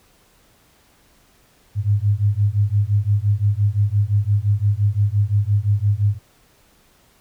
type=beating tone pair; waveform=sine; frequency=99.9 / 105.7 Hz; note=G2 / G#2; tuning=+33 / +31 cents; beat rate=5.8 Hz; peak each=-18 dBFS; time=1.75-6.19 s; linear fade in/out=50 ms; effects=pink hiss -56 dBFS RMS until 7.2 s